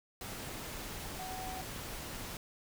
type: tone in noise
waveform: sine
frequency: 748 Hz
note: F#5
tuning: 19 cents sharp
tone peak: -42 dBFS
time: 1.19-1.61 s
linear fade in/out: 2 ms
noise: pink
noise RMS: -43 dBFS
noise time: 0.21-2.37 s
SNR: -2 dB
effects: none